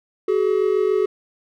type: tone pair together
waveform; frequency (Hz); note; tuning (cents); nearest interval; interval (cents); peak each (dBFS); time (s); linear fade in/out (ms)
triangle; 378.1 / 425.1; F#4 / G#4; +38 / +40; major second; 202; -17; 0.28-1.06; 5
effects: none